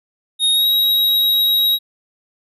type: tone with pitch glide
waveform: square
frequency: 3729 to 3823 Hz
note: A#7 to A#7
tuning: 0 to +43 cents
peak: -13 dBFS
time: 0.39-1.79 s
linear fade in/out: 50 ms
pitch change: +43 cents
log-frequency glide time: 0.52-0.67 s
effects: none